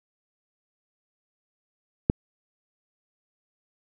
click, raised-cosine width 3 ms, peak -5 dBFS, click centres 2.099 s, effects none

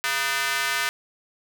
square tone with high-pass filter, 137.2 Hz, C#3, 17 cents flat, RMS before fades -25 dBFS, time 0.04-0.89 s, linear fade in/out 0 ms, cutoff 1600 Hz, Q 1.6, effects none

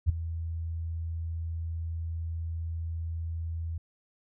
sine tone with ADSR envelope, 82.41 Hz, E2, in tune, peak -17 dBFS, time 0.06-3.78 s, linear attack 34 ms, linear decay 9 ms, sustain -14 dB, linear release 5 ms, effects none

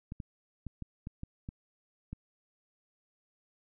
clicks, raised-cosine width 5 ms, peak -27 dBFS, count 8, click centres 0.121 / 0.202 / 0.667 / 0.823 / 1.071 / 1.234 / 1.489 / 2.13 s, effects none

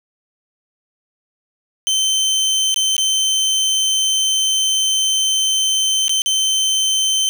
25% pulse tone with dropouts, 3091 Hz, G7, 25 cents flat, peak -11 dBFS, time 1.87-7.29 s, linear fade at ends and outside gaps 0 ms, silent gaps 2.743-2.761 / 2.966-2.98 / 6.081-6.094 / 6.219-6.26 s, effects none

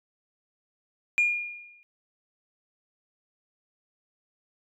sine tone with exponential decay, 2422 Hz, D#7, 47 cents flat, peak -16 dBFS, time 1.18-1.83 s, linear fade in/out 0 ms, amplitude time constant 140 ms, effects tanh soft clip ceiling -16 dBFS

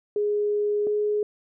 sine tone pair in turn, 415.3 / 418.7 Hz, G#4 / G#4, 0 / +14 cents, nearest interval unison, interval 14 cents, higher second, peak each -21 dBFS, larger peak neither, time 0.16-0.87 / 0.87-1.23 s, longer first, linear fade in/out 2 ms, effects none

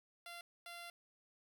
10% pulse tone bursts at uneven times, 690 Hz, F5, 21 cents flat, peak -40 dBFS, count 2, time 0.26-0.41 / 0.66-0.9 s, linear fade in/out 2 ms, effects 11-bit

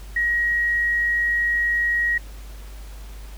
sine tone, 1896 Hz, A#6, 29 cents sharp, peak -18 dBFS, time 0.16-2.18 s, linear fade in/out 5 ms, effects added 50 Hz sine -35 dBFS peak until 3.37 s + pink hiss -47 dBFS RMS until 3.37 s

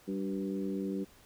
harmonic tone with a mistuned harmonic, 97.5 Hz, G2, 9 cents flat, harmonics 2 / 3 / 4 / 5, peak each -35 / -37 / -39 / -45 dBFS, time 0.07-1.05 s, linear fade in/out 20 ms, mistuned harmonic 4, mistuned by -31 cents, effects pink hiss -60 dBFS RMS until 1.25 s

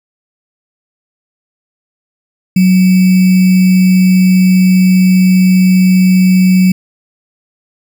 sine tone with sample-and-hold, 185 Hz, F#3, in tune, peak -4 dBFS, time 2.56-6.72 s, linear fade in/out 5 ms, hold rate 2450 Hz, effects none

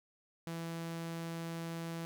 sawtooth tone, 166.2 Hz, E3, 15 cents sharp, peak -35 dBFS, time 0.47-2.05 s, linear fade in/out 0 ms, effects none

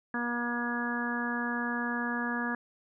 harmonic tone, 239.4 Hz, A#3, 46 cents sharp, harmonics 1 / 2 / 3 / 4 / 5 / 6 / 7, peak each -33 / -42 / -42 / -39 / -40 / -41 / -34 dBFS, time 0.14-2.55 s, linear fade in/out 2 ms, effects none

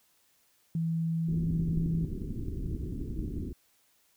sine tone, 164.1 Hz, E3, 8 cents flat, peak -27 dBFS, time 0.75-2.05 s, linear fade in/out 2 ms
pink low-pass noise, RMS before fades -36 dBFS, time 1.28-3.53 s, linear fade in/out 5 ms, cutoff 370 Hz, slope 48 dB/octave
click train, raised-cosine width 5 ms, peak -26 dBFS, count 22, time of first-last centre 1.51-3.368 s, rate 11.3 Hz
effects white hiss -68 dBFS RMS until 4.16 s

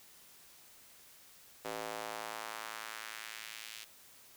square tone with high-pass filter sweep, 55 Hz, A1, in tune, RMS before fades -44 dBFS, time 1.64-3.85 s, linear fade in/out 20 ms, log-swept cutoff 470 to 3000 Hz, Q 1.2, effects white hiss -59 dBFS RMS until 4.36 s

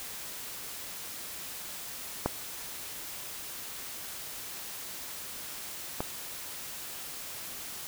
clicks, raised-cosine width 1 ms, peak -12 / -16 dBFS, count 2, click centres 2.26 / 6.005 s, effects white hiss -41 dBFS RMS until 7.87 s

